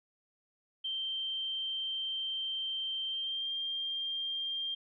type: tone with pitch glide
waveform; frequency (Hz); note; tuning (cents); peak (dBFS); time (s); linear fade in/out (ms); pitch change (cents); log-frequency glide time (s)
sine; 3136 to 3191; G7 to G7; 0 to +30; -33; 0.84-4.75; 10; +30; 3.08-3.51
effects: none